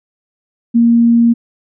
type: tone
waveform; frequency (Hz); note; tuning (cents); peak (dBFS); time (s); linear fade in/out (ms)
sine; 233.8; A#3; +5; -6; 0.74-1.34; 20
effects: none